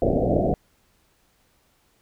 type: low-pass noise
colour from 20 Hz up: white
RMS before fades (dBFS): -21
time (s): 0.02-0.54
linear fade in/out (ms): 0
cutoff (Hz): 710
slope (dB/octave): 96
effects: pink hiss -64 dBFS RMS until 2.01 s